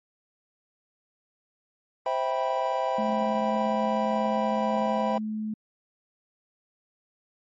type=chord; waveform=triangle; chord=C major seventh; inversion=none; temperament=just; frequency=523.3 / 654.1 / 784.9 / 981.1 Hz; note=C5 / E5 / G5 / B5; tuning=0 / -14 / +2 / -12 cents; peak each=-28 dBFS; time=2.06-5.18 s; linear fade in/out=2 ms
type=tone; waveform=sine; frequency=215.7 Hz; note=A3; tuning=34 cents flat; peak=-28 dBFS; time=2.98-5.54 s; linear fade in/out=5 ms
effects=MP3 32 kbps